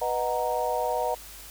sine chord, B major seventh, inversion none, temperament equal, 493.9 / 622.3 / 740 / 932.3 Hz, B4 / D#5 / F#5 / A#5, 0 / 0 / 0 / 0 cents, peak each -30 dBFS, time 0.01-1.15 s, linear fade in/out 10 ms, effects added 50 Hz sine -49 dBFS peak until 1.5 s + white hiss -45 dBFS RMS until 1.5 s

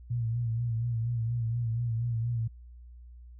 sine tone with vibrato, 116.54 Hz, A#2, in tune, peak -27 dBFS, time 0.1-2.48 s, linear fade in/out 10 ms, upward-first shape sine, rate 4.2 Hz, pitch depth 59 cents each way, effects added 60 Hz sine -46 dBFS peak until 3.39 s

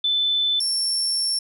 sine / 35% pulse tone pair in turn, 3517 / 5441 Hz, A7 / F8, -1 / -46 cents, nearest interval minor sixth, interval 755 cents, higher second, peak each -18 dBFS, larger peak neither, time 0.04-0.6 / 0.6-1.39 s, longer second, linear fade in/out 5 ms, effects none

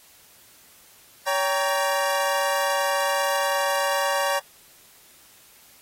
25% pulse chord, G diminished, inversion second, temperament equal with one note detuned, 565 / 784 / 932.3 Hz, Db5 / G5 / Bb5, +33 / 0 / 0 cents, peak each -20 / -24 / -23 dBFS, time 1.26-4.4 s, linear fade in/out 20 ms, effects white hiss -53 dBFS RMS until 5.81 s + AAC 48 kbps

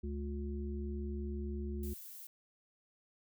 harmonic tone, 71.5 Hz, D2, 46 cents flat, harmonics 1 / 3 / 5, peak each -38 / -43 / -45 dBFS, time 0.03-1.94 s, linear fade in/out 10 ms
violet noise, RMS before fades -50 dBFS, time 1.83-2.27 s, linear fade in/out 2 ms
effects none

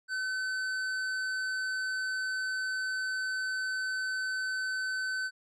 sine tone with hard clipping, 1522 Hz, F#6, 48 cents sharp, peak -32 dBFS, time 0.08-5.31 s, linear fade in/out 50 ms, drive 18 dB, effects low-pass 7000 Hz 12 dB/octave

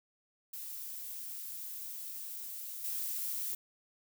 violet noise with level steps, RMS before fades -43 / -37 dBFS, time 0.53-3.55 s, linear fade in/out 5 ms, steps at 2.84 s, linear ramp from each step 2 ms, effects none

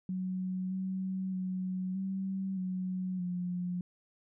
sine tone with pitch steps, 185.4 / 188.6 / 185.4 / 191.8 / 184.9 / 178.5 Hz, F#3 / F#3 / F#3 / G3 / F#3 / F3, +4 / +33 / +4 / -37 / -1 / +38 cents, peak -32 dBFS, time 0.09-3.81 s, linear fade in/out 2 ms, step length 620 ms, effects none

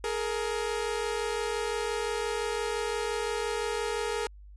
sawtooth tone pair together, 420.4 / 466.2 Hz, G#4 / A#4, +21 / 0 cents, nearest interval major second, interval 179 cents, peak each -28 dBFS, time 0.04-4.27 s, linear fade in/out 2 ms, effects added 50 Hz sine -46 dBFS peak until 4.56 s + resampled to 24000 Hz

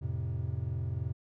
triangle chord, F major, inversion none, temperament equal, 87.31 / 110 / 130.81 Hz, F2 / A2 / C3, 0 / 0 / 0 cents, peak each -34 dBFS, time 0.01-1.13 s, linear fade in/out 20 ms, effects none

